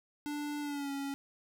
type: tone with pitch glide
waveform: square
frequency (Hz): 293.7 to 278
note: D4 to C#4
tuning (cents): 0 to +5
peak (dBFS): -36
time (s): 0.26-1.14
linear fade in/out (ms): 0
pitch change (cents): -95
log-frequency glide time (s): 0.61-0.91
effects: none